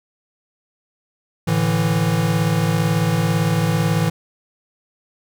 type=chord; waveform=square; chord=A suspended fourth; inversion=none; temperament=equal; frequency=110 / 146.83 / 164.81 Hz; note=A2 / D3 / E3; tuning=0 / 0 / 0 cents; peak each=-22 / -24 / -19 dBFS; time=1.47-4.1 s; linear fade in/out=10 ms; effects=none